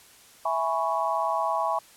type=chord; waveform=sine; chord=C# minor seventh; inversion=first; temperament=equal; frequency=659.3 / 830.6 / 987.8 / 1108.7 Hz; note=E5 / G#5 / B5 / C#6; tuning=0 / 0 / 0 / 0 cents; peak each=-29 dBFS; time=0.45-1.79 s; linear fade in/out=5 ms; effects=white hiss -53 dBFS RMS until 1.96 s + low-pass 12000 Hz 12 dB/octave